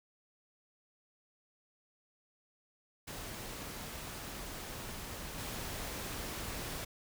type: noise with level steps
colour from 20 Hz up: pink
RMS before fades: -44 / -41 dBFS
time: 3.07-6.85 s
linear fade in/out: 10 ms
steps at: 5.38 s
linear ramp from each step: 2 ms
effects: none